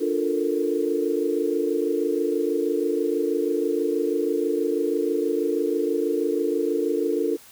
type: chord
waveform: sine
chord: Bb major seventh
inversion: first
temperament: equal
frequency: 293.7 / 349.2 / 440 / 466.2 Hz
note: D4 / F4 / A4 / Bb4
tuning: 0 / 0 / 0 / 0 cents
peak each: -27 / -26 / -25 / -28 dBFS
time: 0-7.37 s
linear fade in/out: 20 ms
effects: white hiss -49 dBFS RMS until 7.51 s